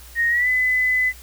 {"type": "tone with pitch glide", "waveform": "sine", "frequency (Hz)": [1864.7, 2010], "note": ["A#6", "B6"], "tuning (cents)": [0, 30], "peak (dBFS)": -16, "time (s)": [0.15, 1.13], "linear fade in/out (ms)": 50, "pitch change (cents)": 130, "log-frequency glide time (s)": [0.29, 0.48], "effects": ["added 60 Hz sine -42 dBFS peak until 1.22 s", "white hiss -45 dBFS RMS until 1.22 s"]}